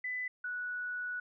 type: tone pair in turn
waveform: sine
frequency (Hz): 2000 / 1472.6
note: B6 / F#6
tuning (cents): +21 / -9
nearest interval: perfect fourth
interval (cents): 530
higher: first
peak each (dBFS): -34 / -35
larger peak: first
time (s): 0.04-0.28 / 0.44-1.2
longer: second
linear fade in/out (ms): 5
effects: none